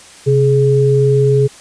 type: tone pair together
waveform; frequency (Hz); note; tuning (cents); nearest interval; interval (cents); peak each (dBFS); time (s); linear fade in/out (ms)
sine; 132.3 / 420; C3 / G#4; +20 / +19; octave + minor sixth; 1999; -11; 0.26-1.48; 20
effects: white hiss -39 dBFS RMS until 1.6 s + resampled to 22050 Hz